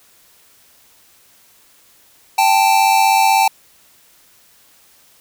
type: tone pair together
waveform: square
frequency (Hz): 784 / 880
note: G5 / A5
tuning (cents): 0 / 0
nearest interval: major second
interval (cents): 200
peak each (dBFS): -14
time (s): 2.38-3.48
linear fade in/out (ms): 5
effects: white hiss -51 dBFS RMS until 5.2 s